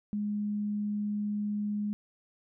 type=tone; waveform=sine; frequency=207.7 Hz; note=G#3; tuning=in tune; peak=-29 dBFS; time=0.13-1.93 s; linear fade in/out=0 ms; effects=none